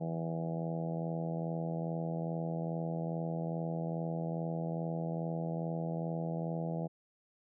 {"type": "harmonic tone", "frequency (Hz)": 82.4, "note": "E2", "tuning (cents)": 0, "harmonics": [2, 3, 4, 5, 6, 7, 8, 9, 10], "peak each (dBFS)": [-35, -48, -45, -51, -43, -47, -44, -49, -51], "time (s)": [0, 6.88], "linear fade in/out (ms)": 20, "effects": []}